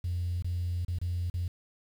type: tone with dropouts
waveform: triangle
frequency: 87.8 Hz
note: F2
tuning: 10 cents sharp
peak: -25 dBFS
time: 0.04-1.48 s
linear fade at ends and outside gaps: 5 ms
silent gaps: 0.424-0.444 / 0.85-0.881 / 0.987-1.014 / 1.3-1.34 s
effects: tanh soft clip ceiling -26 dBFS + 9-bit